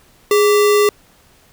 sine tone with sample-and-hold, 415.3 Hz, G#4, in tune, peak -9 dBFS, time 0.31-0.89 s, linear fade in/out 2 ms, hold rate 1575 Hz, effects pink hiss -51 dBFS RMS until 1.52 s

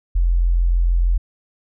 sine tone, 43.23 Hz, F1, 17 cents flat, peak -13 dBFS, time 0.15-1.18 s, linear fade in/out 10 ms, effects none

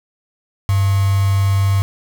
sine tone with quantisation, 98 Hz, G2, in tune, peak -12 dBFS, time 0.69-1.82 s, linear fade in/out 0 ms, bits 4, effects none

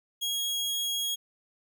sawtooth tone, 3299 Hz, G#7, 12 cents flat, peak -25 dBFS, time 0.21-1.16 s, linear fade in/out 20 ms, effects none

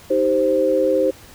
sine chord, C minor, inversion first, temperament just, 314 / 392.4 / 523.3 Hz, Eb4 / G4 / C5, +16 / +2 / 0 cents, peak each -22 / -21 / -16 dBFS, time 0.1-1.11 s, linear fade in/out 10 ms, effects pink hiss -44 dBFS RMS until 1.34 s

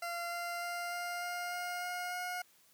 20% pulse tone with pitch steps, 689 / 693.4 / 697.8 / 702.3 / 706.7 / 711.2 / 715.8 / 720.3 Hz, F5 / F5 / F5 / F5 / F5 / F5 / F5 / F#5, -24 / -13 / -2 / +10 / +20 / +31 / +42 / -47 cents, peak -32 dBFS, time 0.02-2.42 s, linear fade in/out 5 ms, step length 300 ms, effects white hiss -66 dBFS RMS until 2.73 s + high-pass 80 Hz 12 dB/octave

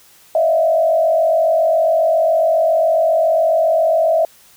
sine tone with frequency modulation, 650 Hz, E5, 24 cents flat, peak -11 dBFS, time 0.35-4.25 s, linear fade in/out 2 ms, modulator 47.3 Hz, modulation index 0.88, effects white hiss -48 dBFS RMS until 4.56 s

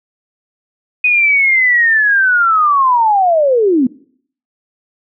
sine linear sweep, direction down, 2500 to 235.9 Hz, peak -8 dBFS, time 1.04-3.87 s, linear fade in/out 5 ms, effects noise-tail reverb RT60 0.6 s tail -22 dB re dry

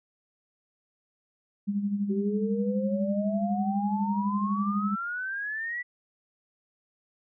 sine tone with tremolo, 202.5 Hz, G#3, 43 cents flat, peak -23 dBFS, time 1.67-4.96 s, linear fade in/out 20 ms, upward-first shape sine, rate 12 Hz, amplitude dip 60%
sine exponential sweep, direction up, 378.5 to 1975.5 Hz, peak -30 dBFS, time 2.09-5.83 s, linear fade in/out 20 ms
effects none

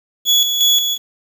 35% pulse tone with tremolo, 3386 Hz, G#7, 33 cents sharp, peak -8 dBFS, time 0.25-0.98 s, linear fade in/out 50 ms, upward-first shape square, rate 2.8 Hz, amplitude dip 50%, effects 7-bit

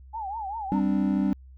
sine tone with vibrato, 836 Hz, G#5, 11 cents sharp, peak -30 dBFS, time 0.13-0.81 s, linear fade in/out 20 ms, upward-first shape triangle, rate 5.1 Hz, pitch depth 190 cents each way
triangle chord, G suspended fourth, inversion none, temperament equal with one note detuned, 196 / 260.3 / 293.7 Hz, G3 / C4 / D4, 0 / -9 / 0 cents, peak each -22 / -26 / -25 dBFS, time 0.72-1.33 s, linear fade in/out 0 ms
effects added 65 Hz sine -45 dBFS peak until 1.57 s

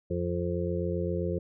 harmonic tone, 87.6 Hz, F2, 6 cents sharp, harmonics 1 / 2 / 4 / 5 / 6, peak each -33 / -33 / -34 / -35 / -35 dBFS, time 0.1-1.39 s, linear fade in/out 10 ms, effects none

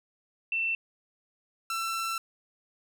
sine / sawtooth tone pair in turn, 2683 / 1341.5 Hz, E7 / E6, +30 / +30 cents, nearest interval octave, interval 1200 cents, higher first, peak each -26 dBFS, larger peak neither, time 0.52-0.75 / 1.7-2.18 s, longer second, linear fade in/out 2 ms, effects none

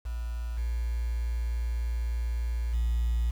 sine tone with level steps, 58.27 Hz, A#1, in tune, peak -30 / -26 / -22 dBFS, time 0.05-3.31 s, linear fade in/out 10 ms, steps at 0.57 / 2.73 s, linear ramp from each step 10 ms, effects tanh soft clip ceiling -22 dBFS + 8-bit

